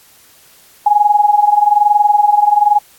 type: tone with amplitude modulation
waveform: sine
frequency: 830.6 Hz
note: G#5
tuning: in tune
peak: -4 dBFS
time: 0.86-2.79 s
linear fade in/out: 5 ms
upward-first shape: sine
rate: 21.1 Hz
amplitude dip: 80%
effects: white hiss -46 dBFS RMS until 2.98 s + AAC 64 kbps